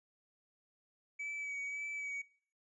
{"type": "tone with vibrato", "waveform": "triangle", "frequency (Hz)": 2283, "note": "D7", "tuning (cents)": -50, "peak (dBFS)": -37, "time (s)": [1.19, 2.22], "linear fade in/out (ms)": 10, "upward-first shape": "sine", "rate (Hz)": 1.8, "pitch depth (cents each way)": 23, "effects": ["noise-tail reverb RT60 0.5 s tail -20 dB re dry", "resampled to 22050 Hz"]}